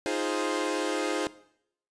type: chord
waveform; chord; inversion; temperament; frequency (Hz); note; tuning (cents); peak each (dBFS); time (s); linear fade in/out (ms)
sawtooth; F minor seventh; third; equal; 311.1 / 349.2 / 415.3 / 523.3; Eb4 / F4 / Ab4 / C5; 0 / 0 / 0 / 0; -29; 0.06-1.27; 0
effects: noise-tail reverb RT60 0.7 s tail -18 dB re dry + resampled to 22050 Hz